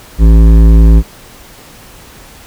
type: tone with hard clipping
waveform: triangle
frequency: 55 Hz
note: A1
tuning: in tune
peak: -3 dBFS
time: 0.18-1.03 s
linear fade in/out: 50 ms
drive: 16 dB
effects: pink hiss -36 dBFS RMS until 2.46 s